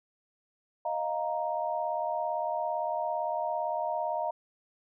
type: chord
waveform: sine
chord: Eb suspended second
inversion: none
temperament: just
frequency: 622.3 / 700 / 933.4 Hz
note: Eb5 / F5 / Bb5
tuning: 0 / +4 / +2 cents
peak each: -33 dBFS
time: 0.85-4.31 s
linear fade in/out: 5 ms
effects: none